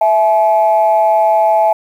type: tone pair together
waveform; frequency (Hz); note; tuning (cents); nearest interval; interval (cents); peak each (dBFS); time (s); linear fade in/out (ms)
sine; 659.3 / 853.5; E5 / G#5; 0 / +47; major third; 447; -10; 0.01-1.73; 5
effects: tanh soft clip ceiling -2 dBFS + 7-bit